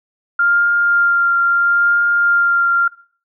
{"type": "tone with vibrato", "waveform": "sine", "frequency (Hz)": 1396.9, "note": "F6", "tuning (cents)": 0, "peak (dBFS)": -11, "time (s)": [0.39, 2.88], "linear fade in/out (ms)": 5, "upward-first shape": "triangle", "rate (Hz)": 0.75, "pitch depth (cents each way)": 14, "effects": ["noise-tail reverb RT60 0.5 s tail -20 dB re dry"]}